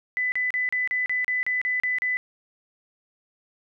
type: tone bursts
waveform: sine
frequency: 2000 Hz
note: B6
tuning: 21 cents sharp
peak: -22 dBFS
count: 11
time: 0.17-2.17 s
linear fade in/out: 0 ms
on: 150 ms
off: 35 ms
effects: none